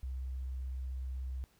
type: tone with vibrato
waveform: sine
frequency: 64.8 Hz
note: C2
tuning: 16 cents flat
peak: -35 dBFS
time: 0.03-1.44 s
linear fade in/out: 0 ms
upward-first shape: triangle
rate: 16 Hz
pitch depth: 13 cents each way
effects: tanh soft clip ceiling -32 dBFS + pink hiss -69 dBFS RMS until 1.59 s